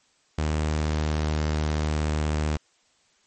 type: tone with pitch glide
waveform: sawtooth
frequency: 76.9 to 76.24 Hz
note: D#2 to D#2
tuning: -20 to -35 cents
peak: -19 dBFS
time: 0.38-2.57 s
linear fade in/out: 5 ms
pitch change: -15 cents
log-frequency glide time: 0.68-2.21 s
effects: white hiss -64 dBFS RMS until 3.26 s + MP3 32 kbps